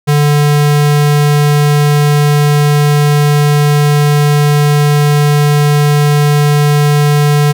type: tone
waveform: square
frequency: 146.83 Hz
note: D3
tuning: in tune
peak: -7 dBFS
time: 0.07-7.53 s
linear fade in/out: 20 ms
effects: none